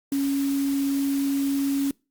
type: tone in noise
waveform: sine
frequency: 277.2 Hz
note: C#4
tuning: in tune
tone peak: -21 dBFS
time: 0.12-1.91 s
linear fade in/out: 2 ms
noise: white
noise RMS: -38 dBFS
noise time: 0.12-1.91 s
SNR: +14 dB
effects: noise-tail reverb RT60 0.3 s tail -25 dB re dry + Opus 48 kbps